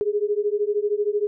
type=beating tone pair; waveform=sine; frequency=408.2 / 421.2 Hz; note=G#4 / G#4; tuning=-30 / +24 cents; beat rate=13 Hz; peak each=-23 dBFS; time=0.01-1.27 s; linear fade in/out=0 ms; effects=none